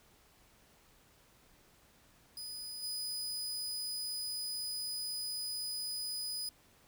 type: tone with level steps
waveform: sawtooth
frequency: 4978 Hz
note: D#8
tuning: in tune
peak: -39 / -34 dBFS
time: 2.37-6.49 s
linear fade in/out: 2 ms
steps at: 2.82 s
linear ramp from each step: 20 ms
effects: pink hiss -65 dBFS RMS until 6.87 s